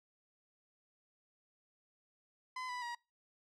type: tone with pitch steps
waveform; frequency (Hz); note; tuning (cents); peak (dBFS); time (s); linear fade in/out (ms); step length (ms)
30% pulse; 1018 / 989 / 954; C6 / B5 / A#5; -48 / +2 / +40; -37; 2.56-2.95; 5; 130
effects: noise-tail reverb RT60 0.3 s tail -26 dB re dry + low-pass 6000 Hz 12 dB/octave